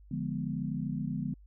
sine chord, D diminished seventh, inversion none, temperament equal, 146.83 / 174.61 / 207.7 / 246.9 Hz, D3 / F3 / Ab3 / Cb4, 0 / 0 / 0 / 0 cents, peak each -36 / -37 / -37 / -37 dBFS, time 0.11-1.34 s, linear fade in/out 5 ms, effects added 50 Hz sine -52 dBFS peak until 1.46 s

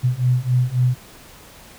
sine beating tone pair, 123.47 / 127.17 Hz, B2 / C3, 0 / -49 cents, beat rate 3.7 Hz, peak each -19 / -18 dBFS, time 0.03-0.95 s, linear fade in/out 20 ms, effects pink hiss -44 dBFS RMS until 1.78 s

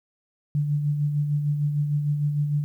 sine tone with tremolo, 146.83 Hz, D3, in tune, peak -19 dBFS, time 0.55-2.64 s, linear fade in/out 0 ms, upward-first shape sine, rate 6.6 Hz, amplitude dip 45%, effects 10-bit

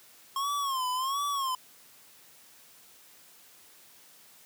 square tone with vibrato, 1074 Hz, C6, 45 cents sharp, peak -29 dBFS, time 0.36-1.55 s, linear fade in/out 2 ms, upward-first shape sine, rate 1.4 Hz, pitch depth 120 cents each way, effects white hiss -56 dBFS RMS until 4.45 s + high-pass 100 Hz 12 dB/octave

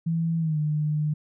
sine tone with pitch glide, 165 to 151.31 Hz, E3 to D#3, +2 to -48 cents, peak -22 dBFS, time 0.06-1.14 s, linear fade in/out 10 ms, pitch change -150 cents, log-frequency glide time 0.39-0.58 s, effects none

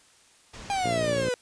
pink low-pass noise, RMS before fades -43 dBFS, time 0.53-1.29 s, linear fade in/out 10 ms, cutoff 7700 Hz, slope 24 dB/octave
45% pulse exponential sweep, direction down, 813 to 486.1 Hz, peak -25 dBFS, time 0.7-1.34 s, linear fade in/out 0 ms
harmonic tone, 58.5 Hz, A#1, 7 cents sharp, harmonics 2 / 3 / 4 / 5 / 6 / 7 / 8 / 9 / 10, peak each -34 / -36 / -37 / -38 / -39 / -39 / -40 / -41 / -41 dBFS, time 0.84-1.29 s, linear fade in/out 5 ms
effects white hiss -58 dBFS RMS until 1.41 s + resampled to 22050 Hz

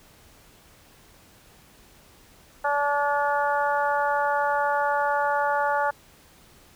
harmonic tone, 288 Hz, D4, 34 cents flat, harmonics 2 / 3 / 4 / 5 / 6, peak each -27 / -24 / -30 / -28 / -35 dBFS, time 2.64-5.91 s, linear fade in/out 10 ms, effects pink hiss -54 dBFS RMS until 6.75 s

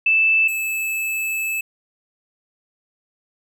sine / square tone pair in turn, 2637 / 2614 Hz, E7 / E7, 0 / -15 cents, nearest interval unison, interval 15 cents, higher first, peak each -13 / -22 dBFS, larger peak first, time 0.06-0.48 / 0.48-1.61 s, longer second, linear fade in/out 5 ms, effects none

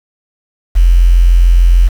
sine tone with quantisation, 43.38 Hz, F1, 11 cents flat, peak -3 dBFS, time 0.75-1.89 s, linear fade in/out 20 ms, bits 5, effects none

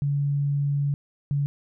sine tone pair in turn, 142.4 / 142.4 Hz, C#3 / C#3, +47 / +47 cents, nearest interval unison, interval 0 cents, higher neither, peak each -21 dBFS, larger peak neither, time 0.02-0.94 / 1.31-1.46 s, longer first, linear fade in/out 0 ms, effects none

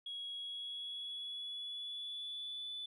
sine tone with pitch glide, 3322 to 3483 Hz, G#7 to A7, 0 to -18 cents, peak -40 dBFS, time 0.06-2.86 s, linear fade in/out 5 ms, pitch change +82 cents, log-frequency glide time 0.35-2.72 s, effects tanh soft clip ceiling -37 dBFS

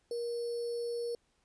sine tone with sample-and-hold, 473.2 Hz, A#4, 26 cents sharp, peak -33 dBFS, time 0.11-1.15 s, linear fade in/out 2 ms, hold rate 4900 Hz, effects pink hiss -74 dBFS RMS until 1.44 s + resampled to 22050 Hz

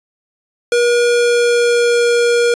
square tone with pitch glide, 479.3 to 475.7 Hz, A#4 to A#4, +48 to +35 cents, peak -11 dBFS, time 0.72-2.54 s, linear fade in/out 2 ms, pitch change -13 cents, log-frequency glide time 1.05-2.09 s, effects resampled to 22050 Hz

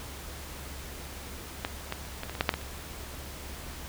clicks, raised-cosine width 0.3 ms, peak -13 / -15 / -28 / -18 / -21 / -23 / -8 / -6 / -14 / -28 dBFS, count 10, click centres 1.649 / 1.924 / 2.051 / 2.234 / 2.296 / 2.352 / 2.409 / 2.492 / 2.54 / 2.614 s, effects added 69 Hz sine -43 dBFS peak until 3.88 s + pink hiss -43 dBFS RMS until 3.88 s

